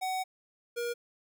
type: tone pair in turn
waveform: square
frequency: 750 / 475.5 Hz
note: F#5 / A#4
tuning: +23 / +34 cents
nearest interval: minor sixth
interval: 789 cents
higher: first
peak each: -31 / -32 dBFS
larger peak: first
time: 0.01-0.24 / 0.76-0.94 s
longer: first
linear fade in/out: 20 ms
effects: none